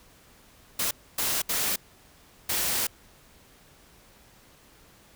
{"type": "noise bursts at uneven times", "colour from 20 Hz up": "white", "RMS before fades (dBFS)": -27, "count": 4, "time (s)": [[0.79, 0.91], [1.18, 1.42], [1.49, 1.76], [2.49, 2.87]], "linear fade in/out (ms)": 5, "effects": ["pink hiss -56 dBFS RMS until 5.15 s"]}